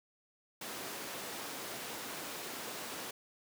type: high-pass noise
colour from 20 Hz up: pink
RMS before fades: -43 dBFS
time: 0.61-3.11 s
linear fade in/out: 5 ms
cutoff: 280 Hz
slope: 12 dB/octave
effects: none